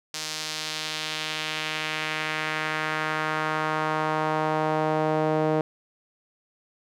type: tone with band-pass filter sweep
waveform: sawtooth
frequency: 155.56 Hz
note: D#3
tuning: in tune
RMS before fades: -27 dBFS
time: 0.14-5.61 s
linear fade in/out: 0 ms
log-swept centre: 5400 to 540 Hz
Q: 1.4
effects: none